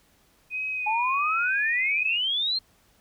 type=tone with vibrato; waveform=sine; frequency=2491 Hz; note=D#7; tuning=1 cent sharp; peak=-27 dBFS; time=0.5-2.19 s; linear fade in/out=50 ms; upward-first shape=sine; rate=1.5 Hz; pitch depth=34 cents each way
type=exponential sweep; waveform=sine; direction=up; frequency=837 to 4243 Hz; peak=-23 dBFS; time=0.86-2.59 s; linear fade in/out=10 ms
effects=pink hiss -62 dBFS RMS until 3 s

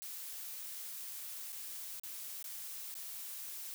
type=noise with dropouts; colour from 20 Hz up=blue; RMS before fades=-45 dBFS; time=0.02-3.74 s; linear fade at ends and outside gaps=0 ms; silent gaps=1.522-1.527 / 1.997-2.035 / 2.427-2.442 / 2.941-2.952 s; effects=none

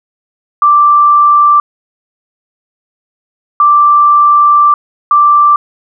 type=tone bursts at uneven times; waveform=sine; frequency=1174.7 Hz; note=D6; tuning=in tune; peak=-3 dBFS; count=3; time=0.62-1.6 / 3.6-4.74 / 5.11-5.56 s; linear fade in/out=2 ms; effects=none

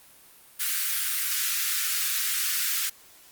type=high-pass noise; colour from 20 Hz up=white; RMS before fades=-27 dBFS; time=0.59-2.9 s; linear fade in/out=20 ms; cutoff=1300 Hz; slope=48 dB/octave; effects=white hiss -53 dBFS RMS until 3.31 s + Opus 32 kbps

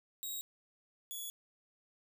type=tone pair in turn; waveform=5% pulse; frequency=3810 / 3394 Hz; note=A#7 / G#7; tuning=+37 / +37 cents; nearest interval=major second; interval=200 cents; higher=first; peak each=-31 / -33 dBFS; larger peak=first; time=0.23-0.41 / 1.11-1.3 s; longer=second; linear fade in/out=0 ms; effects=none

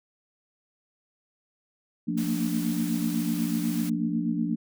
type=chord; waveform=sine; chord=Bb major seventh; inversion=second; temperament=equal with one note detuned; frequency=174.61 / 225 / 233.1 / 293.7 Hz; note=F3 / A3 / Bb3 / D4; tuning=0 / +39 / 0 / 0 cents; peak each=-30 dBFS; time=2.07-4.56 s; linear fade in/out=20 ms
type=noise; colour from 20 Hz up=white; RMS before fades=-40 dBFS; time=2.17-3.9 s; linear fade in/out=10 ms
effects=none

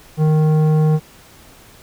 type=tone with tanh clipping; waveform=triangle; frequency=154.9 Hz; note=D#3; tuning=7 cents flat; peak=-13 dBFS; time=0.17-1 s; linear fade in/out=50 ms; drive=16 dB; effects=pink hiss -45 dBFS RMS until 1.82 s

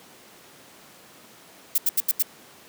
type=noise bursts; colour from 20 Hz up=violet; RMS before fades=-20 dBFS; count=5; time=1.75-2.225 s; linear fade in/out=5 ms; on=31 ms; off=80 ms; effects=pink hiss -49 dBFS RMS until 2.68 s + high-pass 200 Hz 12 dB/octave

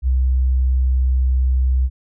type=tone; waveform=sine; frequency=64.3 Hz; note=C2; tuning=30 cents flat; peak=-13 dBFS; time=0.02-1.9 s; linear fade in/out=50 ms; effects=none

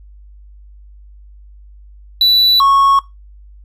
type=tone pair in turn; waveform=triangle; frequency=3958 / 1102 Hz; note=B7 / C#6; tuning=+3 / -11 cents; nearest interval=octave + minor seventh; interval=2214 cents; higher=first; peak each=-6 dBFS; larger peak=neither; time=2.21-2.6 / 2.6-2.99 s; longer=neither; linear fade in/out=2 ms; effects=noise-tail reverb RT60 0.2 s tail -20 dB re dry + added 50 Hz sine -37 dBFS peak until 3.64 s

